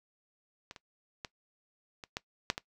clicks, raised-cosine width 0.2 ms, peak -26 / -30 / -21 / -26 / -17 / -10 / -18 dBFS, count 7, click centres 0.711 / 0.762 / 1.248 / 2.038 / 2.169 / 2.501 / 2.579 s, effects noise-tail reverb RT60 0.1 s tail -20 dB re dry

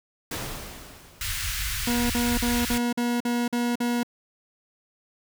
pink noise with exponential decay, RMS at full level -30 dBFS, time 0.31-1.88 s, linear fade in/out 5 ms, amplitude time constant 340 ms
pink band-stop noise, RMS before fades -29 dBFS, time 1.21-2.78 s, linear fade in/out 2 ms, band 100 to 1500 Hz, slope 24 dB/octave
40% pulse tone bursts, 240.1 Hz, B3, 49 cents flat, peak -22 dBFS, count 8, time 1.87-4.032 s, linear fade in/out 5 ms, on 230 ms, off 46 ms
effects none

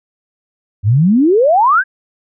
sine exponential sweep, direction up, 94 to 1658 Hz, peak -7 dBFS, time 0.83-1.84 s, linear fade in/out 50 ms, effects none

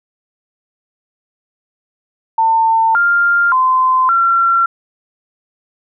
sine tone with pitch steps, 899 / 1398 / 1031 / 1364 Hz, A5 / F6 / C6 / F6, +37 / +1 / -26 / -41 cents, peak -9 dBFS, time 2.38-4.66 s, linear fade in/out 5 ms, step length 570 ms, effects none

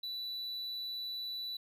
triangle tone, 3962 Hz, B7, 5 cents sharp, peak -36 dBFS, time 0.03-1.57 s, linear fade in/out 5 ms, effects none

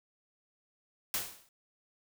white noise with exponential decay, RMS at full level -30 dBFS, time 1.14-1.49 s, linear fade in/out 2 ms, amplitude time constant 76 ms, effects none

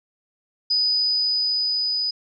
sine tone with level ramp, 4978 Hz, D#8, in tune, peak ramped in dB -17 to -21 dBFS, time 0.7-2.11 s, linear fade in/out 10 ms, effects none

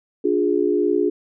sine chord, D diminished, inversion none, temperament equal with one note detuned, 293.7 / 355.9 / 415.3 Hz, D4 / F4 / Ab4, 0 / +33 / 0 cents, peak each -22 / -20 / -20 dBFS, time 0.24-1.1 s, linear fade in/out 10 ms, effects none

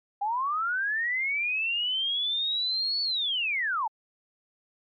sine linear two-way sweep, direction up then down, 787 to 4472 to 815 Hz, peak -25 dBFS, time 0.21-3.88 s, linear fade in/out 10 ms, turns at 3.02 s, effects MP3 32 kbps

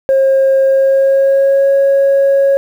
sine tone with pitch glide, 537 to 550.8 Hz, C5 to C#5, +45 to -11 cents, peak -5 dBFS, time 0.09-2.57 s, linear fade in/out 0 ms, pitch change +44 cents, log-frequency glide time 0.64-1.71 s, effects tanh soft clip ceiling -5 dBFS + 7-bit

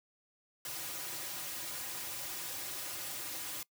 white noise with comb filter, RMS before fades -41 dBFS, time 0.65-3.63 s, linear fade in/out 2 ms, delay 4.5 ms, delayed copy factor -0.85, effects noise-tail reverb RT60 0.1 s tail -22 dB re dry + high-pass 100 Hz 12 dB/octave

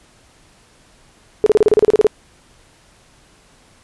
sine tone bursts, 425.6 Hz, G#4, 42 cents sharp, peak -7 dBFS, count 12, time 1.44-2.068 s, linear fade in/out 0 ms, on 23 ms, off 32 ms, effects pink hiss -51 dBFS RMS until 3.83 s + resampled to 24000 Hz

